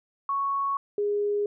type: tone pair in turn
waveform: sine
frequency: 1108.7 / 411.5 Hz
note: C#6 / G#4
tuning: 0 / -16 cents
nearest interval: octave + perfect fourth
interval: 1716 cents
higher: first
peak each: -24 / -23 dBFS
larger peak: second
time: 0.29-0.77 / 0.98-1.46 s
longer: neither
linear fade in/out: 2 ms
effects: none